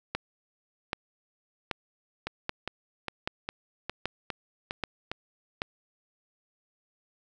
two click trains, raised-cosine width 0.3 ms, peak -13 / -16 dBFS, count 8 / 8, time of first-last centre 0.15-5.619 / 2.27-5.116 s, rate 1.28 / 2.46 Hz, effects none

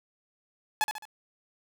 sawtooth tone with echo, 855 Hz, A5, 50 cents flat, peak -19 dBFS, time 0.81-0.84 s, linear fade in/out 0 ms, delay 71 ms, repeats 3, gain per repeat -7 dB, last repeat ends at 1.053 s, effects none

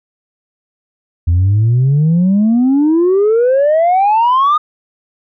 sine exponential sweep, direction up, 82.41 to 1244.5 Hz, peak -6 dBFS, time 1.27-4.58 s, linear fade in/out 10 ms, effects tanh soft clip ceiling -6 dBFS

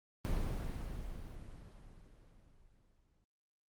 brown noise with exponential decay, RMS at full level -33 dBFS, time 0.25-3.24 s, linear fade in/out 0 ms, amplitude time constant 650 ms, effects Opus 24 kbps

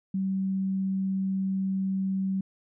sine tone, 191.7 Hz, G3, 38 cents flat, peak -25 dBFS, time 0.14-2.41 s, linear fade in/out 5 ms, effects none

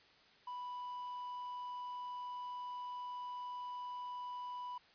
triangle tone, 987.8 Hz, B5, in tune, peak -40 dBFS, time 0.47-4.78 s, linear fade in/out 5 ms, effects white hiss -65 dBFS RMS until 4.94 s + resampled to 11025 Hz

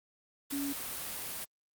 sine tone in noise, 280.6 Hz, C#4, 21 cents sharp, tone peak -33 dBFS, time 0.52-0.73 s, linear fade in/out 10 ms, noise white, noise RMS -39 dBFS, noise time 0.5-1.45 s, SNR +3 dB, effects Opus 32 kbps

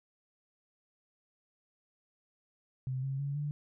sine tone with pitch steps, 130 / 135.36 / 140.95 / 146.77 Hz, C3 / C#3 / C#3 / D3, -11 / -41 / +29 / -1 cents, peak -32 dBFS, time 2.87-3.51 s, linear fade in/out 0 ms, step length 160 ms, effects none

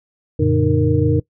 sine tone cluster, 90.4 / 115.5 / 144 / 305.3 / 464.4 Hz, F#2 / A#2 / D3 / D#4 / A#4, -40 / -16 / -34 / -33 / -7 cents, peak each -19 dBFS, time 0.39-1.2 s, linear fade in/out 10 ms, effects noise-tail reverb RT60 0.1 s tail -20 dB re dry

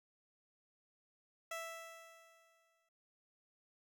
15% pulse tone with exponential decay, 660 Hz, E5, 2 cents sharp, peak -34 dBFS, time 1.51-2.89 s, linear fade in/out 5 ms, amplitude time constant 300 ms, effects none

